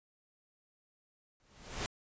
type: noise with exponential growth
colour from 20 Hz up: pink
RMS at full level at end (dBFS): -33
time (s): 1.4-1.86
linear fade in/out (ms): 0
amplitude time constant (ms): 98
effects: resampled to 16000 Hz